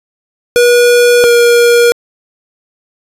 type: tone pair in turn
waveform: square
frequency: 483.5 / 475.5 Hz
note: B4 / A#4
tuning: -37 / +34 cents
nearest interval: unison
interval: 29 cents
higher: first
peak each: -5 dBFS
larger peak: neither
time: 0.56-1.24 / 1.24-1.92 s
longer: neither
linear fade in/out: 0 ms
effects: resampled to 32000 Hz